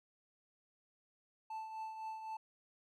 triangle tone with tremolo, 880 Hz, A5, in tune, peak -38 dBFS, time 1.5-2.37 s, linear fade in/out 5 ms, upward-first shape triangle, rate 3.9 Hz, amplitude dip 55%, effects none

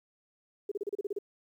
sine tone bursts, 405.7 Hz, G#4, 41 cents flat, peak -30 dBFS, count 9, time 0.69-1.188 s, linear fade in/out 5 ms, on 26 ms, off 33 ms, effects 11-bit

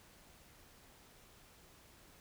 silence, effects pink hiss -62 dBFS RMS until 2.2 s

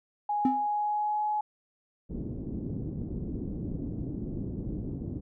sine tone with pitch glide, 830 to 844.5 Hz, G#5 to G#5, -1 to +29 cents, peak -26 dBFS, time 0.29-1.41 s, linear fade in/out 5 ms, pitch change +30 cents, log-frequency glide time 0.58-1.23 s
triangle tone with exponential decay, 260 Hz, C4, 11 cents flat, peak -17 dBFS, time 0.45-0.67 s, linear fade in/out 2 ms, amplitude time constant 47 ms
white low-pass noise, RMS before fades -35 dBFS, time 2.09-5.21 s, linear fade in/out 20 ms, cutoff 300 Hz, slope 24 dB/octave
effects none

